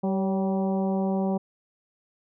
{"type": "harmonic tone with a mistuned harmonic", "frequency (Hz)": 192.9, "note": "G3", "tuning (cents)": -28, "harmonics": [1, 2, 3, 4, 5, 6], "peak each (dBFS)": [-24, -31, -32, -34, -40, -50], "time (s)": [0.03, 1.38], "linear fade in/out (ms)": 10, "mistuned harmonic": 3, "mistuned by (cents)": -39, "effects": []}